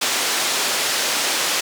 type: band-pass noise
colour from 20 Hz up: white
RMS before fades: -21 dBFS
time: 0.01-1.61 s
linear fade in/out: 10 ms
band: 290 to 6600 Hz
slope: 12 dB/octave
effects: none